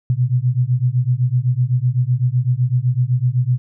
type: beating tone pair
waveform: sine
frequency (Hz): 121.1 / 129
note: B2 / C3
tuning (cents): -34 / -24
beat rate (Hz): 7.9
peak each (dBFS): -17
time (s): 0.1-3.58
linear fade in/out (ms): 0
effects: none